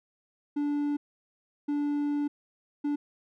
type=tone bursts at uneven times; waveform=triangle; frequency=290.9 Hz; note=D4; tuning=16 cents flat; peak=-24 dBFS; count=3; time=0.56-0.97 / 1.68-2.28 / 2.84-2.96 s; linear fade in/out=10 ms; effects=none